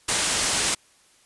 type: low-pass noise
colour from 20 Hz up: white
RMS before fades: -24 dBFS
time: 0.08-0.75 s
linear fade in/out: 10 ms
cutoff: 9900 Hz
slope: 48 dB/octave
effects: white hiss -58 dBFS RMS until 1.25 s + resampled to 24000 Hz